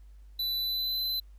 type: tone with pitch glide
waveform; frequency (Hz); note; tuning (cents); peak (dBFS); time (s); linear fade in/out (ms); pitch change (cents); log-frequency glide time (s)
square; 3982 to 4038; B7 to B7; +14 to +38; -29; 0.39-1.2; 5; +24; 0.59-1.01
effects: added 50 Hz sine -48 dBFS peak until 1.38 s + pink hiss -72 dBFS RMS until 1.38 s